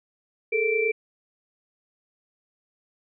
sine tone cluster, 420.8 / 449.7 / 2341 Hz, G#4 / A4 / D7, +23 / +38 / -6 cents, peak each -27 / -24 / -25 dBFS, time 0.52-0.92 s, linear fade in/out 10 ms, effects none

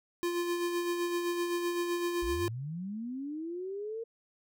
square tone with tremolo, 347.7 Hz, F4, 8 cents flat, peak -29 dBFS, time 0.23-2.48 s, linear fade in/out 0 ms, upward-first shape sine, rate 7.8 Hz, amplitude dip 40%
sine linear sweep, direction up, 45.57 to 463.2 Hz, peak -35 dBFS, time 2.22-4.04 s, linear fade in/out 10 ms
effects none

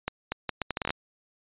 accelerating click train, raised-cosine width 0.3 ms, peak -12 dBFS, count 11, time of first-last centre 0.08-0.905 s, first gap 240 ms, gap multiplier 0.72, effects resampled to 8000 Hz

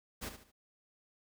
pink noise with echo, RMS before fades -41 dBFS, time 0.21-0.3 s, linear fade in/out 20 ms, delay 73 ms, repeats 3, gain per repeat -9 dB, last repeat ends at 0.519 s, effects none

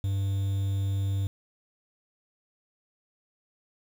triangle tone with quantisation, 98 Hz, G2, in tune, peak -23 dBFS, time 0.04-1.27 s, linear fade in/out 0 ms, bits 8, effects none

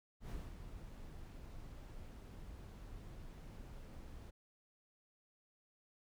brown noise with ADSR envelope, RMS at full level -44 dBFS, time 0.2-4.31 s, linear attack 100 ms, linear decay 220 ms, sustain -7 dB, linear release 17 ms, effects none

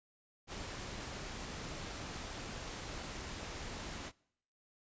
pink noise, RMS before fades -44 dBFS, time 0.47-4.12 s, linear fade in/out 50 ms, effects noise-tail reverb RT60 0.7 s tail -24 dB re dry + resampled to 16000 Hz

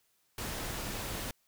pink noise, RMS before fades -38 dBFS, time 0.38-1.31 s, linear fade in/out 2 ms, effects white hiss -73 dBFS RMS until 1.47 s

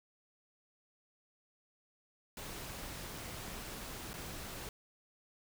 pink noise with dropouts, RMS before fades -45 dBFS, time 2.37-4.69 s, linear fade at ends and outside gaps 2 ms, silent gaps 4.133-4.139 s, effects none

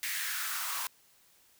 white noise with high-pass filter sweep, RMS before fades -35 dBFS, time 0.03-0.87 s, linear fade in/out 0 ms, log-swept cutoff 2000 to 980 Hz, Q 3.6, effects white hiss -64 dBFS RMS until 1.59 s

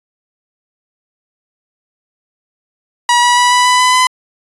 sawtooth tone with pitch steps, 964 / 971.8 / 979.7 / 987.7 / 995.7 / 1003.8 / 1011.9 Hz, B5 / B5 / B5 / B5 / B5 / B5 / B5, -42 / -28 / -14 / 0 / +14 / +28 / +42 cents, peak -4 dBFS, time 3.09-4.07 s, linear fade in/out 2 ms, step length 140 ms, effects resampled to 24000 Hz

